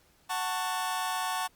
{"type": "chord", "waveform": "sawtooth", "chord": "F# minor", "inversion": "none", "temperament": "just", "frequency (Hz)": [740, 888, 1110], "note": ["F#5", "A5", "C#6"], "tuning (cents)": [0, 16, 2], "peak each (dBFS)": -30, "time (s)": [0.29, 1.48], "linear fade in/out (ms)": 20, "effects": ["pink hiss -64 dBFS RMS until 1.55 s", "Opus 48 kbps"]}